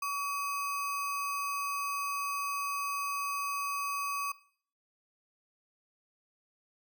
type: tone with sample-and-hold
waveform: sine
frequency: 1136 Hz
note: C#6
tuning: 42 cents sharp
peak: -31 dBFS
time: 0.02-4.32 s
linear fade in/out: 5 ms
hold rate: 3675 Hz
effects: noise-tail reverb RT60 0.5 s tail -18 dB re dry